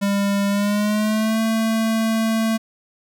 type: tone with pitch glide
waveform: square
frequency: 200 to 223.2 Hz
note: G3 to A3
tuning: +35 to +25 cents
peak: -18 dBFS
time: 0.01-2.58 s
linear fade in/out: 20 ms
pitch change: +190 cents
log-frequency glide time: 0.48-1.41 s
effects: none